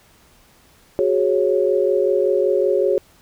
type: chord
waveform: sine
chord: F# suspended second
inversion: none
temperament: equal with one note detuned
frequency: 370 / 415.3 / 550.2 Hz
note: F#4 / G#4 / C#5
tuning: 0 / 0 / -13 cents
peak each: -19 dBFS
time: 0.99-2.98 s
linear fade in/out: 0 ms
effects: pink hiss -53 dBFS RMS until 3.21 s